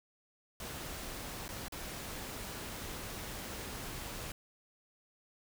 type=noise with dropouts; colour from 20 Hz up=pink; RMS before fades=-43 dBFS; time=0.6-4.32 s; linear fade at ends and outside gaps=2 ms; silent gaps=1.481-1.489 / 1.683-1.722 s; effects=none